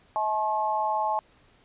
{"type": "tone with amplitude modulation", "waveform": "sine", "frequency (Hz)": 859, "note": "A5", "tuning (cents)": -42, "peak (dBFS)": -19, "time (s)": [0.16, 1.19], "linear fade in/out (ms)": 0, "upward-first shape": "sine", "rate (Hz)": 219, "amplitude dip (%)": 100, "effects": ["pink hiss -60 dBFS RMS until 1.64 s", "resampled to 8000 Hz"]}